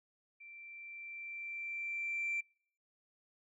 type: tone with level ramp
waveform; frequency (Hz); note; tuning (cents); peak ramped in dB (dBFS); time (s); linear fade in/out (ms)
sine; 2349; D7; 0; -51 to -32; 0.4-2.41; 10
effects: noise-tail reverb RT60 0.6 s tail -26 dB re dry + tanh soft clip ceiling -30 dBFS